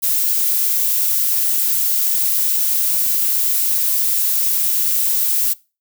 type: noise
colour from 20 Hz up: violet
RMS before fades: -17 dBFS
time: 0.02-5.54 s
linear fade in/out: 20 ms
effects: noise-tail reverb RT60 0.3 s tail -22 dB re dry